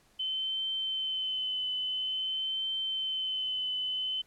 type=tone with vibrato; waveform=sine; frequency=3059 Hz; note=G7; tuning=43 cents flat; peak=-30 dBFS; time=0.19-4.22 s; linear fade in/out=10 ms; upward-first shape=triangle; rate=0.49 Hz; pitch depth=25 cents each way; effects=pink hiss -65 dBFS RMS until 4.26 s + low-pass 12000 Hz 12 dB/octave